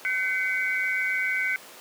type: tone cluster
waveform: sine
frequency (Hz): 1524 / 2053 / 2246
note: G6 / C7 / C#7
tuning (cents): -49 / -33 / +22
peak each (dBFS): -28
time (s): 0.05-1.56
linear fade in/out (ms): 0
effects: pink hiss -45 dBFS RMS until 1.8 s + high-pass 400 Hz 12 dB/octave